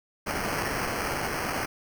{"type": "noise with sample-and-hold", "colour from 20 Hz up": "violet", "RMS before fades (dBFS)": -30, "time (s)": [0.26, 1.66], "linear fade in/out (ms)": 10, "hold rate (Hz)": 3675, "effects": []}